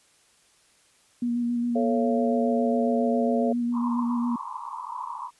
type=tone with vibrato; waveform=sine; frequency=239.2 Hz; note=A#3; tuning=45 cents sharp; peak=-23 dBFS; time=1.22-4.36 s; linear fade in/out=5 ms; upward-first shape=square; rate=7.3 Hz; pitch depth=15 cents each way
type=chord; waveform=sine; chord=A augmented; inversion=none; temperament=equal with one note detuned; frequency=440 / 554.4 / 684.1 Hz; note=A4 / C#5 / E#5; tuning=0 / 0 / -36 cents; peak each=-28 dBFS; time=1.75-3.53 s; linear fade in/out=10 ms
type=band-pass noise; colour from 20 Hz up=white; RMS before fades=-35 dBFS; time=3.72-5.31 s; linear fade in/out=50 ms; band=910 to 1100 Hz; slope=96 dB/octave
effects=white hiss -61 dBFS RMS until 5.39 s + resampled to 24000 Hz